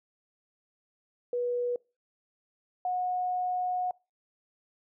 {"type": "tone pair in turn", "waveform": "sine", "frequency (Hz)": [487, 728], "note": ["B4", "F#5"], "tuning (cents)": [-24, -28], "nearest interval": "perfect fifth", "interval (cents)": 696, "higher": "second", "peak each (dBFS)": -27, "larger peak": "neither", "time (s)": [[1.33, 1.76], [2.85, 3.91]], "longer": "second", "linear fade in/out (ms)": 2, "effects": ["noise-tail reverb RT60 0.3 s tail -25 dB re dry"]}